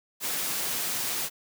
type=high-pass noise; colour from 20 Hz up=white; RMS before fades=-30 dBFS; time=0.2-1.3 s; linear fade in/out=50 ms; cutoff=110 Hz; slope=12 dB/octave; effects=none